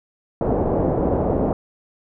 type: low-pass noise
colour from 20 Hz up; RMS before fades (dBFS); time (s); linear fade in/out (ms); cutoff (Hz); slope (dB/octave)
white; -20; 0.41-1.53; 2; 650; 24
effects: none